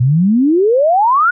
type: exponential sweep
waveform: sine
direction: up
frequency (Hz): 117.6 to 1480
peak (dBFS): -8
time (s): 0-1.31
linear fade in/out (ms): 10
effects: none